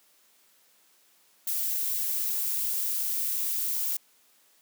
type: noise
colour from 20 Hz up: violet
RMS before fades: -29 dBFS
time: 1.47-3.97 s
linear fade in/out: 5 ms
effects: white hiss -63 dBFS RMS until 4.61 s + high-pass 200 Hz 12 dB/octave